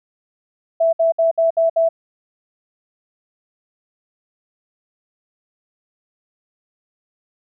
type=tone bursts; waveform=sine; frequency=659.3 Hz; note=E5; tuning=in tune; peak=-12 dBFS; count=6; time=0.8-1.89 s; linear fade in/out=10 ms; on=130 ms; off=62 ms; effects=none